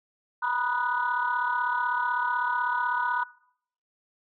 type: tone cluster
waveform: sine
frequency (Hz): 957 / 993 / 1237 / 1478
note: A#5 / B5 / D#6 / F#6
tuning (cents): +45 / +9 / -10 / -2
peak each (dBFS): -28 / -29 / -33 / -29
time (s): 0.42-3.24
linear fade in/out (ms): 10
effects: noise-tail reverb RT60 0.6 s tail -19 dB re dry + tanh soft clip ceiling -16 dBFS